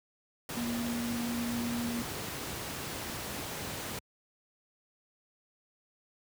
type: tone in noise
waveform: sine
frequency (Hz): 236.8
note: A#3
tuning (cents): +27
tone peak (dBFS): -32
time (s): 0.57-2.02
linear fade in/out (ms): 2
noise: pink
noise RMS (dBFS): -38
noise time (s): 0.49-3.99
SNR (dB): +3
effects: high-pass 80 Hz 12 dB/octave